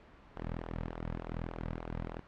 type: tone with flanger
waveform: sawtooth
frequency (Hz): 41.2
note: E1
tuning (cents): 0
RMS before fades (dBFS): -40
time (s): 0.36-2.2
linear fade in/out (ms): 10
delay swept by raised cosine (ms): 0.41 to 2.91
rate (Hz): 3.4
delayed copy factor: -0.7
effects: pink hiss -57 dBFS RMS until 2.27 s + low-pass 2000 Hz 12 dB/octave